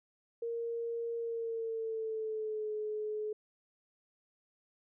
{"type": "tone with pitch glide", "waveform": "sine", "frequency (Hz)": [465.1, 426.5], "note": ["A#4", "G#4"], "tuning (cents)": [-4, 46], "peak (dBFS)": -34, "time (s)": [0.42, 3.33], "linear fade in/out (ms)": 5, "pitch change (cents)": -150, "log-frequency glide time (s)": [1.17, 2.71], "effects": []}